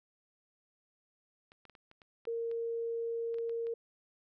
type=clicks; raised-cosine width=0.3 ms; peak=-40 dBFS; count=12; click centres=1.519 / 1.653 / 1.697 / 1.752 / 1.914 / 2.018 / 2.253 / 2.514 / 3.343 / 3.385 / 3.495 / 3.669 s
type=tone; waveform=sine; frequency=462.2 Hz; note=A#4; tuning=15 cents flat; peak=-33 dBFS; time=2.27-3.74 s; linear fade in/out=5 ms
effects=none